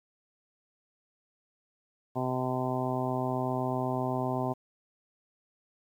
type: harmonic tone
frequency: 127.9 Hz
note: C3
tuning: 39 cents flat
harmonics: 1 / 2 / 3 / 4 / 5 / 6 / 7 / 8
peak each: -34 / -34 / -36 / -43 / -35 / -37 / -38 / -40 dBFS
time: 2.15-4.54 s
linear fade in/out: 20 ms
effects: 10-bit